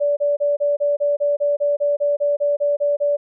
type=tone bursts; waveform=sine; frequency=579 Hz; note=D5; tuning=25 cents flat; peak=-15 dBFS; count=16; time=0-3.17 s; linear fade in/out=20 ms; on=170 ms; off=30 ms; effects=none